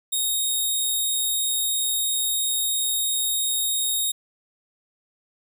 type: tone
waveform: 10% pulse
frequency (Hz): 3729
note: A#7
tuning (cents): 0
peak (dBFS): -14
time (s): 0.12-4.12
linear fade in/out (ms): 10
effects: none